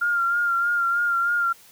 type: tone with vibrato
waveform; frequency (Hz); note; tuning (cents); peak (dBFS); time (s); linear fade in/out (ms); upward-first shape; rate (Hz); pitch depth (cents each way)
sine; 1396.9; F6; 0; -19; 0.01-1.53; 10; sine; 3.2; 32
effects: white hiss -51 dBFS RMS until 1.71 s